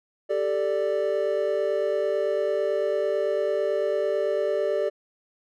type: chord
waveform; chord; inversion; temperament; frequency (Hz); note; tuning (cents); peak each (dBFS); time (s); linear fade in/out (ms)
triangle; G suspended second; none; just; 392 / 441 / 588; G4 / A4 / D5; 0 / +4 / +2; -26 / -26 / -23; 0.29-4.9; 20
effects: none